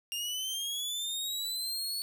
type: linear sweep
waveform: sawtooth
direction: up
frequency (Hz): 2794 to 4435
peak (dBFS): -30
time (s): 0.12-2.02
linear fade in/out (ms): 0
effects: none